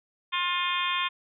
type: harmonic tone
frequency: 354.3 Hz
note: F4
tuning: 25 cents sharp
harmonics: 3 / 4 / 5 / 6 / 7 / 8 / 9 / 10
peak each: -29 / -38 / -36 / -36 / -32 / -40 / -33 / -34 dBFS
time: 0.32-1.09 s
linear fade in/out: 20 ms
effects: none